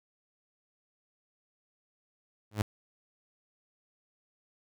sawtooth tone with exponential growth, 105.4 Hz, G#2, 26 cents sharp, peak -19 dBFS, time 2.51-2.62 s, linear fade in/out 5 ms, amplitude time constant 22 ms, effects none

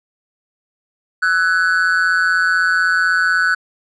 triangle tone with amplitude modulation, 1493 Hz, F#6, 15 cents sharp, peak -7 dBFS, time 1.22-3.55 s, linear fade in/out 10 ms, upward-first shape sine, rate 176 Hz, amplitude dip 85%, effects resampled to 24000 Hz

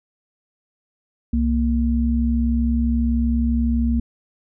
sine tone pair together, 65.41 / 233.1 Hz, C2 / A#3, 0 / 0 cents, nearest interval octave + minor seventh, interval 2200 cents, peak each -19 dBFS, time 1.33-4 s, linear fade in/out 5 ms, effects none

